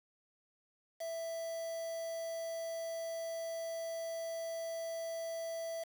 triangle tone with quantisation, 660 Hz, E5, 2 cents sharp, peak -36 dBFS, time 1-5.84 s, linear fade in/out 10 ms, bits 8, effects none

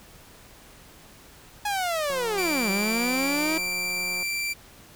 sawtooth linear two-way sweep, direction down then up, 843 to 190 to 324.3 Hz, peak -21 dBFS, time 1.65-3.58 s, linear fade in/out 5 ms, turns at 2.7 s
click train, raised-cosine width 1 ms, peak -28 dBFS, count 384, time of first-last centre 2.1-4.228 s, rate 180 Hz
sawtooth tone, 2349 Hz, D7, in tune, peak -23 dBFS, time 2.37-4.54 s, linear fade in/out 20 ms
effects pink hiss -50 dBFS RMS until 4.95 s

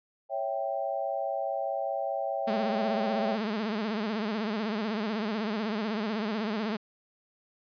sine chord, C# diminished, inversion none, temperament equal, 554.4 / 659.3 / 784 Hz, C#5 / E5 / G5, 0 / 0 / 0 cents, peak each -33 dBFS, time 0.29-3.38 s, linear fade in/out 50 ms
sawtooth tone with vibrato, 215.1 Hz, A3, 39 cents flat, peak -25 dBFS, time 2.47-6.77 s, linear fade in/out 10 ms, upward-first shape sine, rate 16 Hz, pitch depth 110 cents each way
effects resampled to 11025 Hz

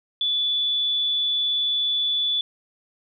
sine tone, 3459 Hz, A7, 30 cents flat, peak -20 dBFS, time 0.21-2.41 s, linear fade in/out 2 ms, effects none

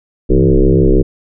sine tone with frequency modulation, 167.3 Hz, E3, 26 cents sharp, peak -6 dBFS, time 0.29-1.03 s, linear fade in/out 20 ms, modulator 66.3 Hz, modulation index 4.2, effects none

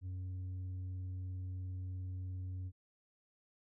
triangle tone with tanh clipping, 92.3 Hz, F#2, 4 cents flat, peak -40 dBFS, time 0.01-2.72 s, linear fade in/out 50 ms, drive 8 dB, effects none

